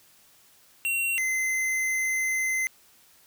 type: tone pair in turn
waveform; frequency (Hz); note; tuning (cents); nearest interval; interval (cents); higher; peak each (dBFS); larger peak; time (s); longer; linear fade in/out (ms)
square; 2739 / 2061; F7 / C7; -34 / -27; perfect fourth; 493; first; -25; neither; 0.85-1.18 / 1.18-2.67; second; 0
effects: white hiss -58 dBFS RMS until 3.26 s